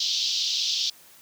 pink band-pass noise, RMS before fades -26 dBFS, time 0-0.9 s, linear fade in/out 5 ms, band 3200 to 5700 Hz, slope 48 dB/octave, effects white hiss -52 dBFS RMS until 1.21 s + high-pass 60 Hz 12 dB/octave

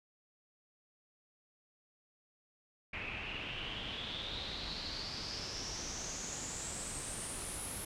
pink noise with low-pass filter sweep, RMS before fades -42 dBFS, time 2.93-7.85 s, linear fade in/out 5 ms, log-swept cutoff 2400 to 11000 Hz, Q 7.5, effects none

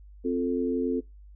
sine chord, F major, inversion second, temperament equal, 261.6 / 349.2 / 440 Hz, C4 / F4 / A4, 0 / 0 / 0 cents, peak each -27 / -31 / -29 dBFS, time 0.24-1.01 s, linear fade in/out 20 ms, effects noise-tail reverb RT60 0.2 s tail -22 dB re dry + added 50 Hz sine -46 dBFS peak until 1.35 s

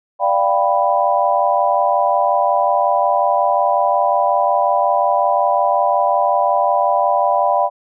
sine chord, G dominant seventh, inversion second, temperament equal, 587.3 / 698.5 / 784 / 987.8 Hz, D5 / F5 / G5 / B5, 0 / 0 / 0 / 0 cents, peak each -18 dBFS, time 0.19-7.7 s, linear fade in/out 50 ms, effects none

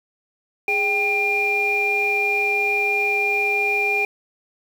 sine tone cluster, 413.4 / 787 / 2401 Hz, G#4 / G5 / D7, -8 / +7 / +38 cents, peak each -25 / -26 / -18 dBFS, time 0.68-4.05 s, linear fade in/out 2 ms, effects tanh soft clip ceiling -11 dBFS + 7-bit

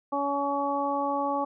harmonic tone, 282 Hz, C#4, 30 cents sharp, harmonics 1 / 2 / 3 / 4, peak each -32 / -31 / -29 / -31 dBFS, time 0.12-1.45 s, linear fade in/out 10 ms, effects none

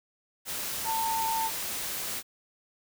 sine tone in noise, 899 Hz, A5, 37 cents sharp, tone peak -27 dBFS, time 0.84-1.51 s, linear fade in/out 50 ms, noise white, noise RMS -34 dBFS, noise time 0.45-2.23 s, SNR +4 dB, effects none

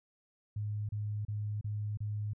sine tone bursts, 104.9 Hz, G#2, 18 cents sharp, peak -33 dBFS, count 5, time 0.56-2.334 s, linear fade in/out 5 ms, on 330 ms, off 31 ms, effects none

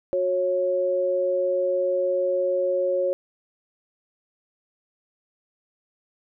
sine tone pair together, 365.2 / 548.3 Hz, F#4 / C#5, -23 / -19 cents, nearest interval perfect fifth, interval 704 cents, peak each -27 / -21 dBFS, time 0.13-3.13 s, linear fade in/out 0 ms, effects none

